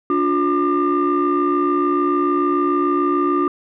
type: tone cluster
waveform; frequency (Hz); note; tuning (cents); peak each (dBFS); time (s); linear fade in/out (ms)
sine; 290.2 / 357 / 1197; D4 / F4 / D6; -21 / +38 / +33; -18; 0.1-3.48; 2
effects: tanh soft clip ceiling -10 dBFS